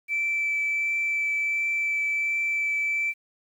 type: tone with vibrato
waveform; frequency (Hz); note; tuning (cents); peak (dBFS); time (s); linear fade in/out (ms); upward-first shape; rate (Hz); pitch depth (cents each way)
sine; 2323; D7; -20; -22; 0.08-3.14; 50; triangle; 1.4; 9
effects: tanh soft clip ceiling -19 dBFS + 9-bit